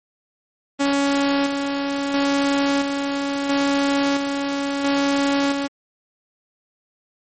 sawtooth tone with tremolo, 280 Hz, C#4, 18 cents sharp, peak -13 dBFS, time 0.79-5.68 s, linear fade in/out 20 ms, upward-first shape square, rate 0.74 Hz, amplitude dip 40%, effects MP3 32 kbps

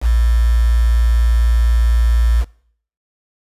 sine tone with quantisation, 57.9 Hz, A#1, 11 cents flat, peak -10 dBFS, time 0.01-2.45 s, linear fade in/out 50 ms, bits 5, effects noise-tail reverb RT60 0.6 s tail -23 dB re dry + resampled to 32000 Hz

